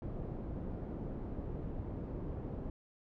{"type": "low-pass noise", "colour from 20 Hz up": "pink", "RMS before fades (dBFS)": -41, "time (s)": [0.02, 2.7], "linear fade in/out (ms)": 2, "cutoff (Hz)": 450, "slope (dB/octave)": 12, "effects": []}